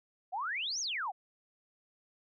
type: exponential two-way sweep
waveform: sine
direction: up then down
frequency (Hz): 690 to 6645 to 690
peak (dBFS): -33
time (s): 0.32-1.12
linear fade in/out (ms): 20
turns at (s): 0.8
effects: none